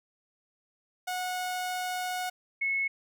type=tone pair in turn; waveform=sawtooth / sine; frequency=731 / 2191 Hz; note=F#5 / C#7; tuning=-21 / -21 cents; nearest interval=octave + perfect fifth; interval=1900 cents; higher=second; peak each=-27 / -26 dBFS; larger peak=second; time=1.07-2.3 / 2.61-2.88 s; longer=first; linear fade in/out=10 ms; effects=none